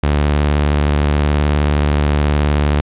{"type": "tone with vibrato", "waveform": "sawtooth", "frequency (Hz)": 73.42, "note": "D2", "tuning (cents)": 0, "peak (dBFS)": -8, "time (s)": [0.03, 2.81], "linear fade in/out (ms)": 5, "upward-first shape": "sine", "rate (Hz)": 19, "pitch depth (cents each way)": 64, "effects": ["resampled to 8000 Hz", "8-bit"]}